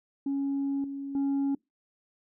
sine tone with level steps, 277.2 Hz, C#4, in tune, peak -25 / -33 / -22 dBFS, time 0.26-1.55 s, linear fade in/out 5 ms, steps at 0.84 / 1.15 s, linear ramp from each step 2 ms, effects noise-tail reverb RT60 0.2 s tail -26 dB re dry + tanh soft clip ceiling -24 dBFS

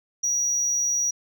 sine tone, 5780 Hz, F#8, 41 cents flat, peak -19 dBFS, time 0.23-1.11 s, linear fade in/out 10 ms, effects tanh soft clip ceiling -19 dBFS

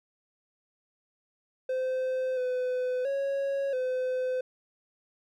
triangle tone with pitch steps, 516 / 504 / 552 / 510 Hz, C5 / B4 / C#5 / C5, -24 / +35 / -7 / -44 cents, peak -25 dBFS, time 1.69-4.41 s, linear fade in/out 5 ms, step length 680 ms, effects none

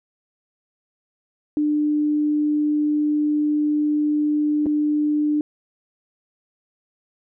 sine tone with dropouts, 298.8 Hz, D4, 30 cents sharp, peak -17 dBFS, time 1.57-5.41 s, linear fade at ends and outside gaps 1 ms, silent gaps 4.659-4.665 s, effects none

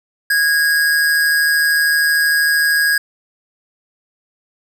square tone with amplitude modulation, 1647 Hz, G#6, 15 cents flat, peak -11 dBFS, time 0.3-2.98 s, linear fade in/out 5 ms, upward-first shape sine, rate 153 Hz, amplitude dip 40%, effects none

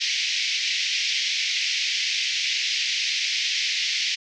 pink band-pass noise, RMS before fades -25 dBFS, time 0-4.16 s, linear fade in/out 20 ms, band 2100 to 5900 Hz, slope 48 dB/octave, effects none

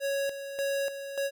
square tone with tremolo, 554.4 Hz, C#5, in tune, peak -28 dBFS, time 0-1.31 s, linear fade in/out 50 ms, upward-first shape square, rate 1.7 Hz, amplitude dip 65%, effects none

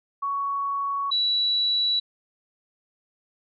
sine tone pair in turn, 1117 / 3930 Hz, C#6 / B7, +13 / -9 cents, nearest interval octave + minor seventh, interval 2178 cents, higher second, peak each -24 / -20 dBFS, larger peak second, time 0.22-1.11 / 1.11-2 s, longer neither, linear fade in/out 10 ms, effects none

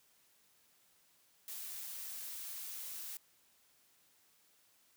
blue noise, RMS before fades -45 dBFS, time 1.48-3.17 s, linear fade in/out 2 ms, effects white hiss -70 dBFS RMS until 4.96 s + high-pass 60 Hz 12 dB/octave

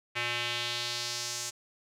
square tone with band-pass filter sweep, 120 Hz, B2, 49 cents flat, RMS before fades -34 dBFS, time 0.15-1.51 s, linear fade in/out 20 ms, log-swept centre 2400 to 6800 Hz, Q 2.1, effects none

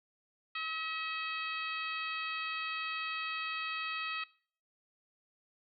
harmonic tone, 641 Hz, E5, 49 cents flat, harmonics 2 / 3 / 4 / 5 / 6 / 7, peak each -40 / -43 / -40 / -45 / -46 / -50 dBFS, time 0.55-4.24 s, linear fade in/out 5 ms, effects noise-tail reverb RT60 0.5 s tail -22 dB re dry

